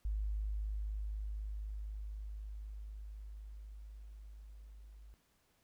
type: tone with level ramp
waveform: sine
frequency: 52 Hz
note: G#1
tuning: 3 cents sharp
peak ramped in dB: -33 to -52 dBFS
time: 0.05-5.14 s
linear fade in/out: 0 ms
effects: pink hiss -74 dBFS RMS until 5.63 s